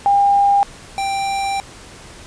sine / square tone pair in turn, 803 / 787.4 Hz, G5 / G5, +41 / +8 cents, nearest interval unison, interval 33 cents, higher first, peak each -10 / -19 dBFS, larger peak first, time 0.06-0.63 / 0.98-1.6 s, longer second, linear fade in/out 0 ms, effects pink hiss -39 dBFS RMS until 2.26 s + resampled to 22050 Hz

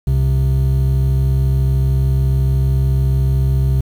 triangle tone pair together, 66.2 / 132.4 Hz, C2 / C3, +21 / +21 cents, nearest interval octave, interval 1200 cents, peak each -12 dBFS, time 0.07-3.81 s, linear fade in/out 5 ms, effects tanh soft clip ceiling -5 dBFS + 7-bit

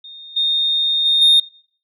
sine tone with level steps, 3672 Hz, A#7, 27 cents flat, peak -34 / -14 / -11 / -6 dBFS, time 0.04-1.4 s, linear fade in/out 5 ms, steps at 0.36 / 1.05 / 1.21 s, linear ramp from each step 10 ms, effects noise-tail reverb RT60 0.5 s tail -22 dB re dry + tanh soft clip ceiling -6 dBFS

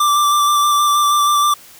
square tone with vibrato, 1174.7 Hz, D6, in tune, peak -12 dBFS, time 0-1.54 s, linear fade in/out 5 ms, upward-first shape square, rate 6.3 Hz, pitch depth 14 cents each way, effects white hiss -42 dBFS RMS until 1.79 s

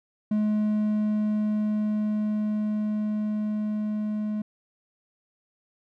triangle tone with level ramp, 212.1 Hz, G#3, 37 cents sharp, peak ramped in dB -19 to -24 dBFS, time 0.31-4.42 s, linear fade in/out 5 ms, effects none

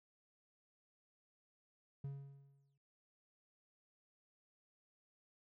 triangle tone with exponential decay, 138.9 Hz, C#3, 4 cents sharp, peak -38 dBFS, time 2.04-2.78 s, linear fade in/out 5 ms, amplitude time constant 160 ms, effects none

